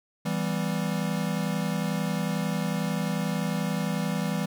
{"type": "chord", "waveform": "square", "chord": "E minor", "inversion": "none", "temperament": "equal", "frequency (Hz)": [164.81, 196, 246.9], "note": ["E3", "G3", "B3"], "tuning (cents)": [0, 0, 0], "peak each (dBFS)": [-30, -30, -35], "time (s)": [0.25, 4.46], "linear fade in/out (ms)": 10, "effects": []}